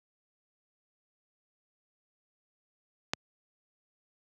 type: click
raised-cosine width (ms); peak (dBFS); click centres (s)
0.2; -10; 3.135
effects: high-pass 100 Hz 12 dB/octave